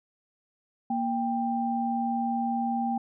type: tone pair together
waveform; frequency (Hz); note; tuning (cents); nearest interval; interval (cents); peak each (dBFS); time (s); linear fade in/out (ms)
sine; 234.9 / 790.1; A#3 / G5; +13 / +13; octave + major sixth; 2100; -28; 0.9-2.98; 5
effects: none